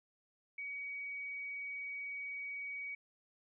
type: tone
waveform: sine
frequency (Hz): 2259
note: C#7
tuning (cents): +32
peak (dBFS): -40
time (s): 0.58-2.95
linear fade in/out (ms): 5
effects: none